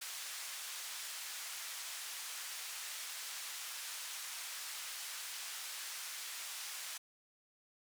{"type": "band-pass noise", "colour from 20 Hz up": "white", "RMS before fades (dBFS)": -45, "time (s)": [0.01, 6.98], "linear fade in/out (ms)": 10, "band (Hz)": [1100, 9400], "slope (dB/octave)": 12, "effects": []}